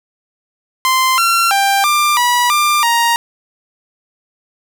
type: tone with pitch steps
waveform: sawtooth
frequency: 1040 / 1365 / 791 / 1190 / 973 / 1192 / 937 Hz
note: C6 / F6 / G5 / D6 / B5 / D6 / A#5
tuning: -11 / -40 / +15 / +22 / -26 / +25 / +9 cents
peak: -7 dBFS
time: 0.85-3.16 s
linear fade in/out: 0 ms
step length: 330 ms
effects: none